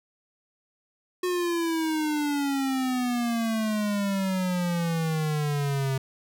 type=exponential sweep; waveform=square; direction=down; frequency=364.5 to 132.5 Hz; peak=-25 dBFS; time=1.23-5.98 s; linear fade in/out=5 ms; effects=none